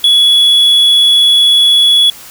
triangle tone, 3384 Hz, G#7, 32 cents sharp, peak -3 dBFS, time 0.04-2.1 s, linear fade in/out 2 ms, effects white hiss -33 dBFS RMS until 2.3 s

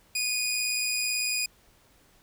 15% pulse tone with amplitude modulation, 2469 Hz, D#7, 14 cents flat, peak -18 dBFS, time 0.15-1.46 s, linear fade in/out 5 ms, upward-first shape sine, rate 118 Hz, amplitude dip 30%, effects pink hiss -61 dBFS RMS until 2.22 s

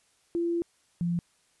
sine tone pair in turn, 340.7 / 172.38 Hz, F4 / F3, -43 / -22 cents, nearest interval octave, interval 1179 cents, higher first, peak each -25 dBFS, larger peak neither, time 0.35-0.62 / 1.01-1.19 s, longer first, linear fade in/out 0 ms, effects white hiss -67 dBFS RMS until 1.6 s + resampled to 24000 Hz

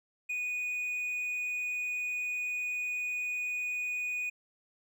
triangle tone, 2473 Hz, D#7, 11 cents flat, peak -30 dBFS, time 0.29-4.3 s, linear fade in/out 10 ms, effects none

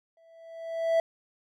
triangle tone with exponential growth, 659.3 Hz, E5, in tune, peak -17 dBFS, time 0.17-1 s, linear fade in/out 2 ms, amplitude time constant 180 ms, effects none

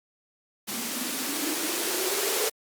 violet noise with band-pass filter sweep, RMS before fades -29 dBFS, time 0.67-2.5 s, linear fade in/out 20 ms, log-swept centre 220 to 440 Hz, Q 9.7, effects Opus 48 kbps

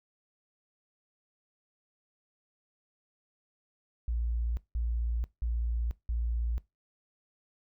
sine tone bursts, 58 Hz, A#1, 8 cents flat, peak -28 dBFS, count 4, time 4.08-6.58 s, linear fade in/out 0 ms, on 490 ms, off 180 ms, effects noise-tail reverb RT60 0.2 s tail -20 dB re dry

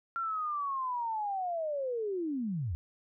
sine linear sweep, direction down, 1376 to 72.5 Hz, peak -31 dBFS, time 0.16-2.75 s, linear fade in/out 0 ms, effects none

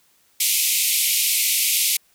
white band-pass noise, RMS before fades -20 dBFS, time 0.4-1.97 s, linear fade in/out 5 ms, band 2100 to 15000 Hz, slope 96 dB/octave, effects white hiss -60 dBFS RMS until 2.14 s

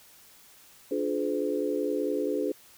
sine chord, D diminished seventh, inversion none, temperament just, 293.7 / 352.4 / 422.9 / 507.5 Hz, D4 / F4 / Ab4 / Cb5, 0 / +16 / +31 / +47 cents, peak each -31 / -34 / -30 / -32 dBFS, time 0.91-2.52 s, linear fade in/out 5 ms, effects white hiss -55 dBFS RMS until 2.77 s

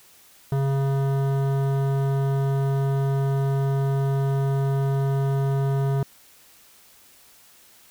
sine tone with hard clipping, 137 Hz, C#3, 20 cents flat, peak -22 dBFS, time 0.52-6.03 s, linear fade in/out 2 ms, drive 15 dB, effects white hiss -53 dBFS RMS until 7.9 s

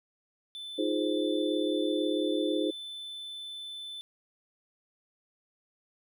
triangle tone, 3520 Hz, A7, in tune, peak -37 dBFS, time 0.55-4.01 s, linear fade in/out 0 ms
sine chord, F minor seventh, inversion third, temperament equal, 311.1 / 349.2 / 415.3 / 523.3 Hz, Eb4 / F4 / Ab4 / C5, 0 / 0 / 0 / 0 cents, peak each -30 / -33 / -33 / -33 dBFS, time 0.78-2.71 s, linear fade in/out 10 ms
effects none

